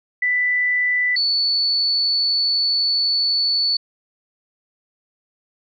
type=tone pair in turn; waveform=sine; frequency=1985 / 4456 Hz; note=B6 / C#8; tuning=+8 / +8 cents; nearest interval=octave + major second; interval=1400 cents; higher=second; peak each=-16 dBFS; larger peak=neither; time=0.22-1.16 / 1.16-3.77 s; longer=second; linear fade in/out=5 ms; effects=none